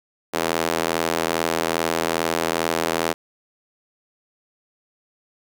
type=tone with high-pass filter; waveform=sawtooth; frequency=82.41 Hz; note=E2; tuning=in tune; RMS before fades=-23 dBFS; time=0.33-3.14 s; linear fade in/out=20 ms; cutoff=430 Hz; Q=0.92; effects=none